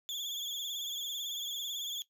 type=tone with vibrato; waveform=35% pulse; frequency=3400 Hz; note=G#7; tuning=40 cents sharp; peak=-34 dBFS; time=0.09-2.02 s; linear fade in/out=0 ms; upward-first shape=triangle; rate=18 Hz; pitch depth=95 cents each way; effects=noise-tail reverb RT60 0.1 s tail -17 dB re dry